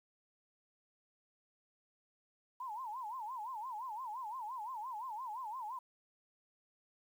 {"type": "tone with vibrato", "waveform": "sine", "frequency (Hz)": 940, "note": "A#5", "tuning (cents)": 14, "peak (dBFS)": -40, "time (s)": [2.6, 5.79], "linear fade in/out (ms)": 5, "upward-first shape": "sine", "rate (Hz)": 5.8, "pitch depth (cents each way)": 210, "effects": ["11-bit"]}